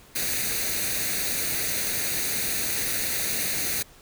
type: noise with comb filter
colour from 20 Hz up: white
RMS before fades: -27 dBFS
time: 0.15-3.83 s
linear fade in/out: 10 ms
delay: 0.47 ms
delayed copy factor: +0.65
effects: pink hiss -52 dBFS RMS until 4.01 s